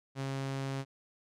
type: tone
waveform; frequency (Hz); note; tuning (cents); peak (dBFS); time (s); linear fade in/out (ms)
sawtooth; 135.6; C#3; -38; -30; 0.15-0.85; 50
effects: low-pass 8000 Hz 12 dB/octave